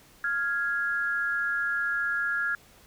sine tone pair together, 1399.3 / 1664 Hz, F6 / G#6, +3 / +3 cents, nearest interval minor third, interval 300 cents, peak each -28 dBFS, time 0.24-2.55 s, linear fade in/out 2 ms, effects pink hiss -56 dBFS RMS until 2.86 s

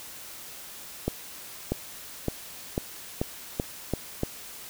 accelerating click train, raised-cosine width 2 ms, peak -12 dBFS, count 8, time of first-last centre 1.08-4.234 s, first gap 640 ms, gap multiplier 0.88, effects white hiss -43 dBFS RMS until 4.69 s

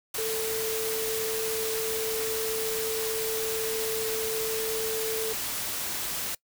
sine tone in noise, 443.4 Hz, A4, 13 cents sharp, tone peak -29 dBFS, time 0.18-5.33 s, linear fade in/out 5 ms, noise white, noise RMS -32 dBFS, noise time 0.14-6.35 s, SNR 0 dB, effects noise-tail reverb RT60 0.1 s tail -23 dB re dry

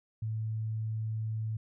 sine tone, 110 Hz, A2, in tune, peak -31 dBFS, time 0.22-1.57 s, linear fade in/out 5 ms, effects none

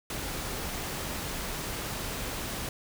pink noise, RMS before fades -35 dBFS, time 0.1-2.69 s, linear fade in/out 2 ms, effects none

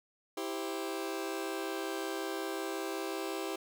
sawtooth chord, C major, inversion first, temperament just, 327 / 392.4 / 523.3 Hz, E4 / G4 / C5, -14 / +2 / 0 cents, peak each -35 / -34 / -39 dBFS, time 0.37-3.56 s, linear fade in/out 5 ms, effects none

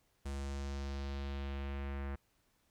square tone with low-pass filter sweep, 69.3 Hz, C#2, in tune, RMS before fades -40 dBFS, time 0.25-2.16 s, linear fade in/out 10 ms, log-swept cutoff 9100 to 1800 Hz, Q 1.6, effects pink hiss -75 dBFS RMS until 2.7 s

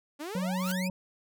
sawtooth exponential sweep, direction up, 277.2 to 2637 Hz, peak -32 dBFS, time 0.19-0.89 s, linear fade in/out 20 ms
harmonic tone, 185 Hz, F#3, in tune, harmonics 1 / 3 / 5, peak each -29 / -39 / -45 dBFS, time 0.35-0.9 s, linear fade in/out 2 ms
white noise with exponential growth, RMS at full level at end -35 dBFS, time 0.47-0.72 s, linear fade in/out 5 ms, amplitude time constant 54 ms
effects none

